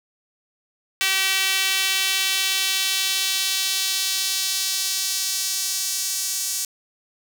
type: tone with high-pass filter sweep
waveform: sawtooth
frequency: 383.4 Hz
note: G4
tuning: 38 cents flat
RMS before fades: -23 dBFS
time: 1.01-6.65 s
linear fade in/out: 0 ms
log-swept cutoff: 2400 to 6400 Hz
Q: 1.4
effects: 7-bit